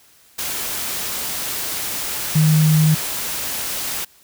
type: tone in noise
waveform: sine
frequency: 155.56 Hz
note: D#3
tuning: in tune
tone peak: -11 dBFS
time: 2.35-2.95 s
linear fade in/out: 10 ms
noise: white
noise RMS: -25 dBFS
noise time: 0.38-4.05 s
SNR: +11 dB
effects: white hiss -52 dBFS RMS until 4.23 s